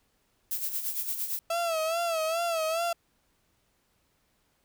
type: noise with tremolo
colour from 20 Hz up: violet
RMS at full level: -30 dBFS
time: 0.51-1.39 s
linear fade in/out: 0 ms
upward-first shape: sine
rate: 8.8 Hz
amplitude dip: 60%
type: tone with vibrato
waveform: 35% pulse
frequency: 659.3 Hz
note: E5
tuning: in tune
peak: -25 dBFS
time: 1.5-2.93 s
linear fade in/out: 5 ms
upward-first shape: sine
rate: 2.4 Hz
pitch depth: 77 cents each way
effects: pink hiss -71 dBFS RMS until 4.64 s